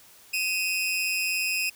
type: tone pair together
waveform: sawtooth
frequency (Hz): 2517 / 2700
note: D#7 / E7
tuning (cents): +19 / +41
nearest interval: minor second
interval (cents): 122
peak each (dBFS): -23 / -27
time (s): 0.33-1.7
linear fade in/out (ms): 10
effects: white hiss -53 dBFS RMS until 1.75 s